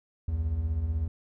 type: beating tone pair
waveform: triangle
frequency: 65.41 / 81.41 Hz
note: C2 / E2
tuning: 0 / -21 cents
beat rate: 16 Hz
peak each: -32 / -25 dBFS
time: 0.28-1.08 s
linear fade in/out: 5 ms
effects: none